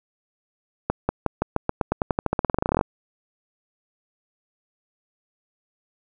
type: accelerating click train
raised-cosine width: 1 ms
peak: -6 dBFS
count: 26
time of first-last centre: 0.9-2.811 s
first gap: 190 ms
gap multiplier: 0.91
effects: none